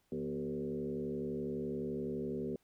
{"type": "tone with frequency modulation", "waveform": "sine", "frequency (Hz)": 316.6, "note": "D#4", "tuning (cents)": 30, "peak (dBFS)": -35, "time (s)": [0.12, 2.56], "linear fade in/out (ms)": 2, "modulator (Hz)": 71.8, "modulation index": 2.1, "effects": ["pink hiss -75 dBFS RMS until 2.63 s"]}